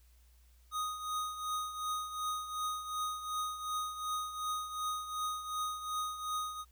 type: tone with tremolo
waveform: square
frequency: 1244.5 Hz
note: D#6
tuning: in tune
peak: -33 dBFS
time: 0.71-6.65 s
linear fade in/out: 50 ms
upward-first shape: triangle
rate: 2.7 Hz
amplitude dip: 70%
effects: added 60 Hz sine -60 dBFS peak until 6.71 s + white hiss -71 dBFS RMS until 6.71 s